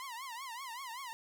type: tone with vibrato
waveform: sawtooth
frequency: 1000 Hz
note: B5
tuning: 21 cents sharp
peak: -38 dBFS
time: 0-1.13 s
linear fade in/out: 0 ms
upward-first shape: triangle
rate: 5.2 Hz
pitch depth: 210 cents each way
effects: none